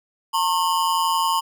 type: ring-modulated tone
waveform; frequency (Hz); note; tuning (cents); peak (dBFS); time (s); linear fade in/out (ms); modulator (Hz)
square; 996; B5; +14; -16; 0.33-1.41; 20; 85.6
effects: none